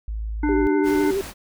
sine tone, 54 Hz, A1, 32 cents flat, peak -25 dBFS, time 0.08-0.67 s, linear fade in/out 0 ms
harmonic tone, 298.1 Hz, D4, 26 cents sharp, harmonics 1 / 3 / 5 / 7, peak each -19 / -29 / -33 / -36 dBFS, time 0.43-1.11 s, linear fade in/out 5 ms
sine tone with vibrato, 388.4 Hz, G4, 16 cents flat, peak -20 dBFS, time 0.49-1.21 s, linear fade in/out 0 ms, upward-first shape sine, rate 12 Hz, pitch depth 55 cents each way
pink noise, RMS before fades -35 dBFS, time 0.83-1.34 s, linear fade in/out 50 ms
effects none

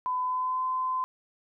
sine tone with pitch glide, 1007 to 1026.4 Hz, B5 to C6, +33 to -34 cents, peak -26 dBFS, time 0.06-1.04 s, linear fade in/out 0 ms, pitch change +33 cents, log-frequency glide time 0.22-0.64 s, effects none

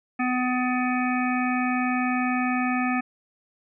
harmonic tone, 251.1 Hz, B3, 29 cents sharp, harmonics 1 / 3 / 5 / 7 / 9 / 10, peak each -24 / -29 / -31 / -32 / -34 / -34 dBFS, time 0.19-3.01 s, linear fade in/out 10 ms, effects none

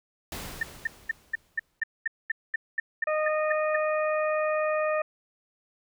pink noise with exponential decay, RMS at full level -35 dBFS, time 0.32-1.8 s, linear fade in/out 1 ms, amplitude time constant 320 ms
sine tone bursts, 1800 Hz, A6, 39 cents sharp, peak -23 dBFS, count 14, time 0.61-3.764 s, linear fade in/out 5 ms, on 21 ms, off 220 ms
harmonic tone, 616 Hz, D#5, 17 cents flat, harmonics 1 / 2 / 3 / 4, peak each -25 / -31 / -35 / -37 dBFS, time 3.07-5.02 s, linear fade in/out 5 ms
effects none

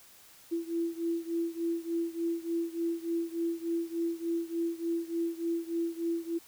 sine beating tone pair, 334.2 / 337.6 Hz, E4 / E4, +24 / +41 cents, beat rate 3.4 Hz, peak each -32 / -34 dBFS, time 0.51-6.39 s, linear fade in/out 20 ms, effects white hiss -56 dBFS RMS until 6.47 s

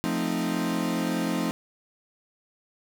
40% pulse chord, F dominant seventh, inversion none, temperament equal, 174.61 / 220 / 261.6 / 311.1 Hz, F3 / A3 / C4 / Eb4, 0 / 0 / 0 / 0 cents, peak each -30 dBFS, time 0.04-1.51 s, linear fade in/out 0 ms, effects none

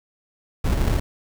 brown noise with sample-and-hold, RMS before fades -20 dBFS, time 0.64-1 s, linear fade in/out 10 ms, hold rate 1225 Hz, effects none

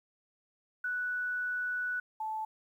sine tone pair in turn, 1480 / 872.4 Hz, F#6 / A5, 0 / -15 cents, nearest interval major sixth, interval 915 cents, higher first, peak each -31 / -33 dBFS, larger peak first, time 0.84-2 / 2.2-2.45 s, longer first, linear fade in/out 5 ms, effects 11-bit

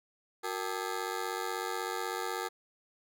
15% pulse ring-modulated tone, 415.3 Hz, G#4, in tune, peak -24 dBFS, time 0.43-2.49 s, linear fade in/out 20 ms, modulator 48.1 Hz, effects none

